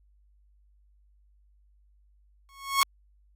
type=tone with exponential growth; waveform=sawtooth; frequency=1099 Hz; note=C#6; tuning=15 cents flat; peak=-14 dBFS; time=2.49-2.83 s; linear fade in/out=0 ms; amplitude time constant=73 ms; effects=added 50 Hz sine -59 dBFS peak until 3.35 s + AAC 48 kbps